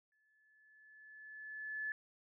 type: tone with exponential growth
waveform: sine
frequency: 1728 Hz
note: A6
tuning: 32 cents flat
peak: -36 dBFS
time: 0.12-1.92 s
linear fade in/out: 1 ms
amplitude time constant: 390 ms
effects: none